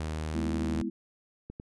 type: tone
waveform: sawtooth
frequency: 78.1 Hz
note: D#2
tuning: 7 cents sharp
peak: -28 dBFS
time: 0-0.82 s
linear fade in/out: 0 ms
type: chord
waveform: sine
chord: E major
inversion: first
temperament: equal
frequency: 207.7 / 246.9 / 329.6 Hz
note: G#3 / B3 / E4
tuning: 0 / 0 / 0 cents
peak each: -34 dBFS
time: 0.34-0.9 s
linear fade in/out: 10 ms
type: clicks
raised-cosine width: 3 ms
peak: -28 dBFS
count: 3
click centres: 0.755 / 1.5 / 1.599 s
effects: resampled to 24000 Hz